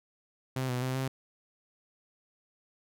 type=tone with pitch steps; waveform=sawtooth; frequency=130.3 / 124.6 / 129.5 / 132.3 Hz; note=C3 / B2 / C3 / C3; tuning=-7 / +16 / -17 / +20 cents; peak=-26 dBFS; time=0.56-1.08 s; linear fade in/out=5 ms; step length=130 ms; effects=none